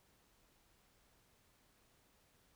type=silence; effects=pink hiss -72 dBFS RMS until 2.55 s